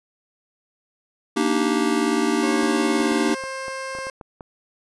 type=chord; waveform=square; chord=Eb major seventh; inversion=second; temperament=just; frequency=233.3 / 291.7 / 311.1 / 388.9 Hz; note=Bb3 / D4 / Eb4 / G4; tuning=+2 / -12 / 0 / -14 cents; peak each=-25 dBFS; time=1.36-3.35 s; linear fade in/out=10 ms
type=tone with pitch glide; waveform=15% pulse; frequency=545 to 530.4 Hz; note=C#5 to C5; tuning=-29 to +23 cents; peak=-22 dBFS; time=2.43-4.1 s; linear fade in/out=2 ms; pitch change=-48 cents; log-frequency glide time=2.98-3.1 s
type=clicks; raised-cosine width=1 ms; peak=-23 dBFS; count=11; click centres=2.633 / 3.003 / 3.118 / 3.294 / 3.438 / 3.682 / 3.951 / 3.987 / 4.069 / 4.212 / 4.408 s
effects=resampled to 24000 Hz